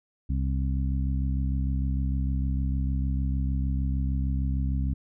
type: harmonic tone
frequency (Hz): 66.6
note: C2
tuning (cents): +31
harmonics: 1 / 2 / 3 / 4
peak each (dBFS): -25 / -31 / -35 / -37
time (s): 0.29-4.94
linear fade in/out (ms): 10
effects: none